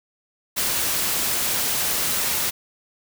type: noise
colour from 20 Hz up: white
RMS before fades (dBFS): -23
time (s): 0.56-2.51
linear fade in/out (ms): 20
effects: none